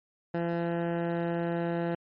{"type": "tone with low-pass filter", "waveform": "15% pulse", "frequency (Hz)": 170, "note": "F3", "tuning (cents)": -46, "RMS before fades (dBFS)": -30, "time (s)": [0.34, 1.95], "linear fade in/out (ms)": 5, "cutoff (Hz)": 1600, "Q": 0.77, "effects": ["MP3 32 kbps"]}